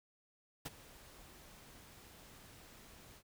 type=noise with ADSR envelope; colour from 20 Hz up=pink; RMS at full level=-41 dBFS; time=0.65-3.23 s; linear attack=11 ms; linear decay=27 ms; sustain=-17 dB; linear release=63 ms; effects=none